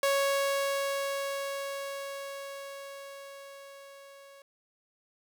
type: tone with level ramp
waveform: sawtooth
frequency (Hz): 554.4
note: C#5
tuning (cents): 0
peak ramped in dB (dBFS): -20 to -47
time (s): 0.03-4.42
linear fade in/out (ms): 2
effects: none